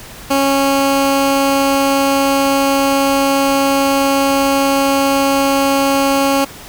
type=tone; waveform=15% pulse; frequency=275.1 Hz; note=C#4; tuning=13 cents flat; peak=-5 dBFS; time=0.3-6.45 s; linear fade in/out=10 ms; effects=pink hiss -34 dBFS RMS until 6.68 s